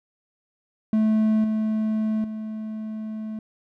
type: tone with level steps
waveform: triangle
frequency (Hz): 217.4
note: A3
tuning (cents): -21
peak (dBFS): -15 / -19 / -27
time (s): 0.93-3.39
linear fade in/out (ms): 2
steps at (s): 1.44 / 2.24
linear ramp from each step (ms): 2
effects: none